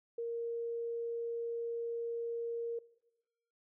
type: tone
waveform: sine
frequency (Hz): 466.2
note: A#4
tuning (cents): 0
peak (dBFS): -35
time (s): 0.18-2.79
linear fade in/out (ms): 5
effects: noise-tail reverb RT60 1.0 s tail -21 dB re dry